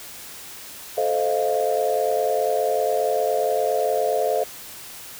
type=chord; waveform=sine; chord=F dominant seventh; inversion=first; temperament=just; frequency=436.5 / 523.8 / 628.6 / 698.5 Hz; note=A4 / C5 / Eb5 / F5; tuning=-14 / +2 / +18 / 0 cents; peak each=-24 dBFS; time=0.97-4.44 s; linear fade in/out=10 ms; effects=tanh soft clip ceiling -9 dBFS + white hiss -39 dBFS RMS until 5.19 s